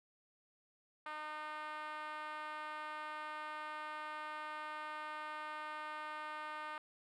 5% pulse tone with band-pass filter, 305.2 Hz, D#4, 33 cents flat, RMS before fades -45 dBFS, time 1.06-6.78 s, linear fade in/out 2 ms, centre 1100 Hz, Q 2, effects none

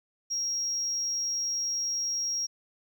sine tone, 5610 Hz, F8, 7 cents sharp, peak -26 dBFS, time 0.3-2.47 s, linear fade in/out 20 ms, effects tanh soft clip ceiling -25 dBFS + 11-bit

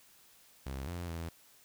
sawtooth tone with pitch steps, 67.1 / 87.2 / 83.2 Hz, C2 / F2 / E2, +44 / -2 / +17 cents, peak -34 dBFS, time 0.66-1.29 s, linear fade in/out 5 ms, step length 210 ms, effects white hiss -62 dBFS RMS until 1.64 s

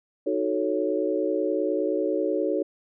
sine chord, D# half-diminished seventh, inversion none, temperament equal, 311.1 / 370 / 440 / 554.4 Hz, D#4 / F#4 / A4 / C#5, 0 / 0 / 0 / 0 cents, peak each -28 dBFS, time 0.26-2.63 s, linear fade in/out 10 ms, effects none

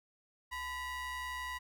square ring-modulated tone, 471.4 Hz, A#4, 19 cents sharp, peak -36 dBFS, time 0.51-1.59 s, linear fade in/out 20 ms, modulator 1480 Hz, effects none

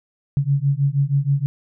sine beating tone pair, 137.1 / 143.4 Hz, C#3 / D3, -19 / -41 cents, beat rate 6.3 Hz, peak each -19 dBFS, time 0.37-1.46 s, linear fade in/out 0 ms, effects none

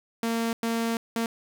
sawtooth tone bursts at uneven times, 229.3 Hz, A#3, 28 cents flat, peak -21 dBFS, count 3, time 0.23-0.53 / 0.63-0.97 / 1.16-1.26 s, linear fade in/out 2 ms, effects none

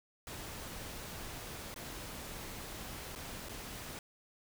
pink noise with dropouts, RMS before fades -45 dBFS, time 0.27-3.99 s, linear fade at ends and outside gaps 1 ms, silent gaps 1.742-1.761 / 3.152-3.159 / 3.487-3.493 s, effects none

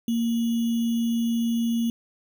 sine tone with sample-and-hold, 231.7 Hz, A#3, 10 cents flat, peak -21 dBFS, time 0.08-1.9 s, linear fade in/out 2 ms, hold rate 3150 Hz, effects none

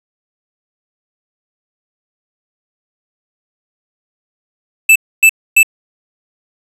square tone bursts, 2637 Hz, E7, in tune, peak -4 dBFS, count 3, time 4.89-5.631 s, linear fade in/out 5 ms, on 67 ms, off 270 ms, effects resampled to 32000 Hz + 7-bit

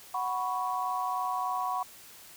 sine chord, F# suspended fourth, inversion none, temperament just, 740 / 986.7 / 1110 Hz, F#5 / B5 / C#6, 0 / -2 / +2 cents, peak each -33 dBFS, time 0.14-1.83 s, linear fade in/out 5 ms, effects white hiss -51 dBFS RMS until 2.36 s

